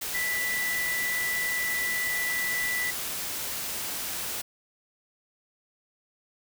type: tone in noise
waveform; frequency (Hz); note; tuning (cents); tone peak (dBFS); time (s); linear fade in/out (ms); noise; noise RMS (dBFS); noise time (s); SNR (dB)
sine; 1975.5; B6; 0; -27; 0.14-2.91; 10; white; -33; 0.01-4.42; +3
effects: none